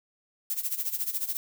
violet noise with tremolo, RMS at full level -28 dBFS, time 0.5-1.37 s, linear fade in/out 0 ms, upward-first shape sine, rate 14 Hz, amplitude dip 80%, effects none

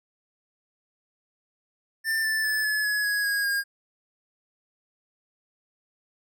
square tone with pitch steps, 1786 / 1761.4 / 1737.2 / 1713.2 / 1689.7 / 1666.4 / 1643.5 / 1620.8 Hz, A6 / A6 / A6 / A6 / G#6 / G#6 / G#6 / G#6, +25 / +1 / -23 / -47 / +29 / +5 / -19 / -43 cents, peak -24 dBFS, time 2.04-3.64 s, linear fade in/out 50 ms, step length 200 ms, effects none

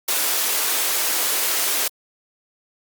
white high-pass noise, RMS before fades -21 dBFS, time 0.08-1.88 s, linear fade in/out 5 ms, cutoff 310 Hz, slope 24 dB/octave, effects Opus 48 kbps

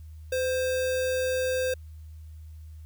sine tone with sample-and-hold, 512 Hz, C5, 38 cents flat, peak -24 dBFS, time 0.32-1.74 s, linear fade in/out 5 ms, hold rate 2100 Hz, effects added 78 Hz sine -41 dBFS peak until 2.85 s + white hiss -67 dBFS RMS until 2.85 s

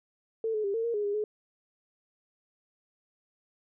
sine tone with pitch steps, 447.7 / 428 / 398.1 / 453.9 / 466.9 / 415.3 / 406.8 / 423.9 Hz, A4 / A4 / G4 / A#4 / A#4 / G#4 / G#4 / G#4, +30 / -48 / +27 / -46 / +3 / 0 / -36 / +35 cents, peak -27 dBFS, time 0.44-1.24 s, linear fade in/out 2 ms, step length 100 ms, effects none

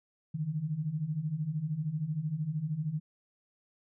sine beating tone pair, 145.2 / 158.2 Hz, D3 / D#3, -19 / +29 cents, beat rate 13 Hz, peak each -36 / -32 dBFS, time 0.34-3 s, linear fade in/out 10 ms, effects none

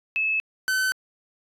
sine / 45% pulse tone pair in turn, 2600 / 1522.9 Hz, E7 / F#6, -24 / +49 cents, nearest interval major sixth, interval 927 cents, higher first, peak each -21 dBFS, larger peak neither, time 0.16-0.4 / 0.68-0.92 s, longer neither, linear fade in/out 0 ms, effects resampled to 32000 Hz

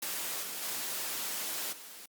white noise with level steps, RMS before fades -36 / -39 / -36 / -48 dBFS, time 0.02-2.06 s, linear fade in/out 5 ms, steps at 0.42 / 0.62 / 1.72 s, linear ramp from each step 10 ms, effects high-pass 200 Hz 12 dB/octave + Opus 48 kbps

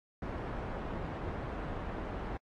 pink low-pass noise, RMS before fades -39 dBFS, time 0.22-2.37 s, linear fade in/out 2 ms, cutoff 1200 Hz, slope 12 dB/octave, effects AAC 32 kbps

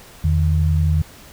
sine tone pair together, 82.4 / 153.59 Hz, E2 / D#3, 0 / -22 cents, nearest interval major seventh, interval 1078 cents, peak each -15 / -19 dBFS, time 0.24-1.02 s, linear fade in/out 5 ms, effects pink hiss -43 dBFS RMS until 1.32 s

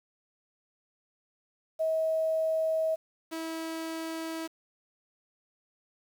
sine / sawtooth tone pair in turn, 640 / 324.7 Hz, D#5 / E4, +49 / -26 cents, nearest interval octave, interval 1175 cents, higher first, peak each -25 / -30 dBFS, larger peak first, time 1.79-2.96 / 3.31-4.48 s, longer neither, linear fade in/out 20 ms, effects 9-bit

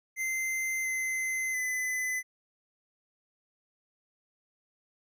square tone with pitch steps, 2076 / 2057 / 2016 Hz, C7 / C7 / B6, -14 / -30 / +35 cents, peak -30 dBFS, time 0.16-2.23 s, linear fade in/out 50 ms, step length 690 ms, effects none

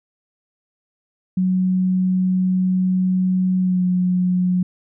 sine tone with pitch glide, 185 to 181.4 Hz, F#3 to F#3, 0 to -34 cents, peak -15 dBFS, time 1.37-4.63 s, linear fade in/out 5 ms, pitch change -34 cents, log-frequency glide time 3.6-3.83 s, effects none

